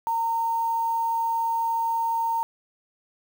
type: tone with quantisation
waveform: sine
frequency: 917 Hz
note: A#5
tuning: 29 cents flat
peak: -22 dBFS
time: 0.07-2.43 s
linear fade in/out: 0 ms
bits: 7
effects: none